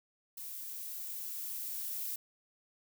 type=noise with level ramp; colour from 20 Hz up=violet; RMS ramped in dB=-44 to -38 dBFS; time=0.37-2.16 s; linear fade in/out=5 ms; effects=none